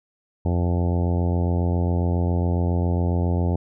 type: harmonic tone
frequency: 87.31 Hz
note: F2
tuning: in tune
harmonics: 1 / 2 / 3 / 4 / 5 / 6 / 7 / 8 / 9 / 10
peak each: -20 / -26 / -30 / -32 / -34 / -36 / -37 / -38 / -39 / -40 dBFS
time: 0.45-3.56 s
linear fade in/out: 5 ms
effects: none